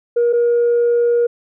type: tone pair in turn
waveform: sine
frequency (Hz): 475.2 / 475.2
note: A#4 / A#4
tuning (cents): +33 / +33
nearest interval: unison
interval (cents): 0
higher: neither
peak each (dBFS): -10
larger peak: neither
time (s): 0.16-0.33 / 0.33-1.27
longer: second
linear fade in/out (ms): 10
effects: tanh soft clip ceiling -9 dBFS